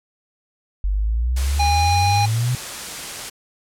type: exponential sweep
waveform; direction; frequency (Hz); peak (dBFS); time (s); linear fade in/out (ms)
sine; up; 46.89 to 127.9; -17; 0.84-2.55; 0
type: noise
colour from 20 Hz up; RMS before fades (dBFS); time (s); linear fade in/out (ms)
white; -30; 1.36-3.3; 10
type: harmonic tone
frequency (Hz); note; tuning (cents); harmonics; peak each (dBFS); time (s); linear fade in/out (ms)
816; G#5; -31; 1 / 3 / 5 / 7; -17 / -27 / -26 / -32; 1.59-2.26; 10
effects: low-pass 10000 Hz 12 dB/octave